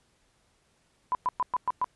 sine tone bursts, 1000 Hz, B5, 21 cents sharp, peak -23 dBFS, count 6, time 1.12-1.844 s, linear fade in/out 0 ms, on 29 ms, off 110 ms, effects pink hiss -68 dBFS RMS until 1.95 s + resampled to 24000 Hz

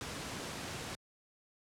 pink noise, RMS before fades -41 dBFS, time 0.01-0.95 s, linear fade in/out 0 ms, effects high-pass 80 Hz 12 dB/octave + low-pass 9000 Hz 12 dB/octave

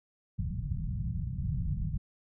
white low-pass noise, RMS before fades -33 dBFS, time 0.38-1.98 s, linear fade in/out 10 ms, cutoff 170 Hz, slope 48 dB/octave, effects none

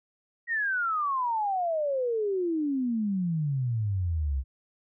sine exponential sweep, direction down, 1911 to 63.6 Hz, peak -25 dBFS, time 0.47-4.44 s, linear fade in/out 50 ms, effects none

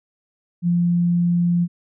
sine tone, 173.6 Hz, F3, 10 cents flat, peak -15 dBFS, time 0.62-1.68 s, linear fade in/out 50 ms, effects none

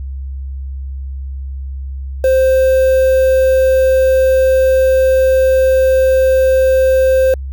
triangle tone with quantisation, 523.3 Hz, C5, in tune, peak -6 dBFS, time 2.24-7.34 s, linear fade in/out 2 ms, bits 5, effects added 67 Hz sine -21 dBFS peak until 7.52 s

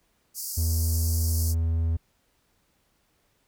white band-pass noise, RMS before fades -34 dBFS, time 0.34-1.55 s, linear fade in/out 50 ms, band 4600 to 16000 Hz, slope 96 dB/octave
triangle tone, 82 Hz, E2, 9 cents flat, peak -20 dBFS, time 0.57-1.97 s, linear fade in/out 10 ms
effects pink hiss -69 dBFS RMS until 3.47 s

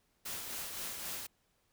white noise with tremolo, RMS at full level -40 dBFS, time 0.25-1.27 s, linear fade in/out 10 ms, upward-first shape sine, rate 3.8 Hz, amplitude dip 35%, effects pink hiss -75 dBFS RMS until 1.72 s

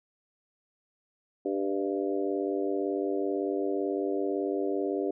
harmonic tone with a mistuned harmonic, 98 Hz, G2, in tune, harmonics 3 / 4 / 5 / 6 / 7, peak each -32 / -30 / -35 / -37 / -40 dBFS, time 1.45-5.11 s, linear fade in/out 5 ms, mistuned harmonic 6, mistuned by +37 cents, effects none

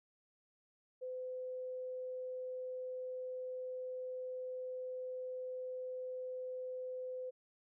sine tone, 509 Hz, C5, 48 cents flat, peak -40 dBFS, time 1.01-7.31 s, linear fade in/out 20 ms, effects none

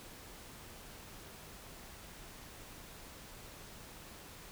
silence, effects pink hiss -52 dBFS RMS until 4.51 s

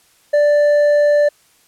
sine tone with hard clipping, 587.3 Hz, D5, in tune, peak -11 dBFS, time 0.33-1.29 s, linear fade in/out 10 ms, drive 4 dB, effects white hiss -54 dBFS RMS until 1.67 s + low-pass 12000 Hz 12 dB/octave

